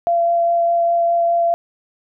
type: tone with vibrato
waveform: sine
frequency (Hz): 683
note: F5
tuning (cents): -39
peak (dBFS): -13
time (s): 0.07-1.54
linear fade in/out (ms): 0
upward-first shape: sine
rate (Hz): 4.9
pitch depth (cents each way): 8
effects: none